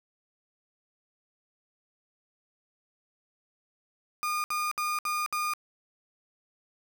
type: tone bursts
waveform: 35% pulse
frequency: 1217 Hz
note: D#6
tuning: 39 cents flat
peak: -26 dBFS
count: 5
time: 4.23-5.536 s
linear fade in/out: 0 ms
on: 210 ms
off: 64 ms
effects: none